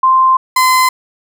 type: tone pair in turn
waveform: sine / 35% pulse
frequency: 1045 / 1026.5 Hz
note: C6 / C6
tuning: -2 / -33 cents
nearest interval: unison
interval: 31 cents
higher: first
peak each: -6 dBFS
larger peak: neither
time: 0.03-0.37 / 0.56-0.89 s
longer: first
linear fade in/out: 5 ms
effects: none